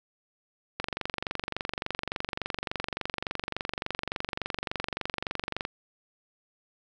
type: click train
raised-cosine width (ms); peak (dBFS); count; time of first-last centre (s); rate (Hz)
0.3; -14; 115; 0.8-5.651; 23.5
effects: none

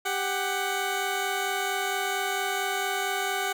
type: tone pair together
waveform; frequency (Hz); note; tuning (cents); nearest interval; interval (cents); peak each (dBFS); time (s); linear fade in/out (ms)
15% pulse; 395.2 / 746; G4 / F#5; +14 / +14; major seventh; 1100; -24 / -22; 0.05-3.53; 10
effects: none

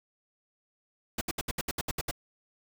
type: noise bursts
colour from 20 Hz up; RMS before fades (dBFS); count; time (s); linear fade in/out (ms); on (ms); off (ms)
pink; -32; 10; 1.18-2.112; 5; 32; 68
effects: none

